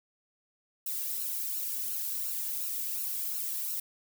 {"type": "noise with flanger", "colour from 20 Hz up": "violet", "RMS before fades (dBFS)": -34, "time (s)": [0.86, 3.8], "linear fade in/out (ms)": 5, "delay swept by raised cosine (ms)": [0.72, 1.82], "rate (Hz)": 2.8, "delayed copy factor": 1, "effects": []}